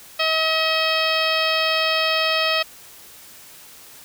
harmonic tone with a mistuned harmonic, 638 Hz, D#5, 43 cents sharp, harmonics 1 / 2 / 3 / 4 / 5 / 6 / 7 / 8, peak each -24 / -25 / -27 / -24 / -25 / -29 / -29 / -29 dBFS, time 0.19-2.63 s, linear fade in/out 10 ms, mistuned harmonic 8, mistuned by +29 cents, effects white hiss -44 dBFS RMS until 4.04 s

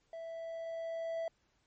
triangle tone with level ramp, 659.3 Hz, E5, in tune, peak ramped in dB -40 to -32 dBFS, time 0.13-1.28 s, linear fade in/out 2 ms, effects pink hiss -75 dBFS RMS until 1.66 s + MP3 32 kbps

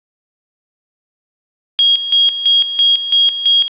sine tone with tremolo, 3272 Hz, G#7, 26 cents flat, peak -7 dBFS, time 1.79-3.68 s, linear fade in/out 0 ms, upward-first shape square, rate 3 Hz, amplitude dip 70%, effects resampled to 8000 Hz + 8-bit

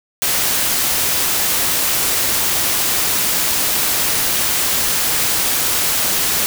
white noise, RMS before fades -17 dBFS, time 0.22-6.46 s, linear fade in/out 0 ms, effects none

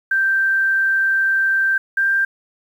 sine tone pair in turn, 1568 / 1582.6 Hz, G6 / G6, 0 / +16 cents, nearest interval unison, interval 16 cents, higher second, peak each -14 dBFS, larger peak neither, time 0.11-1.78 / 1.97-2.25 s, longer first, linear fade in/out 5 ms, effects 8-bit

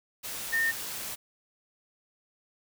sine tone in noise, 1824 Hz, A#6, 38 cents flat, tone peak -24 dBFS, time 0.52-0.72 s, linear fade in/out 20 ms, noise white, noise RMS -37 dBFS, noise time 0.23-1.16 s, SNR +10 dB, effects none

